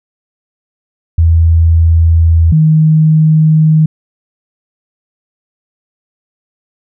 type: tone pair in turn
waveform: sine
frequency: 82.41 / 156.61 Hz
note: E2 / D#3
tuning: 0 / +12 cents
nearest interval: major seventh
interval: 1112 cents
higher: second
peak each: -4 dBFS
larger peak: neither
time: 1.18-2.52 / 2.52-3.86 s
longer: neither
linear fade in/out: 5 ms
effects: none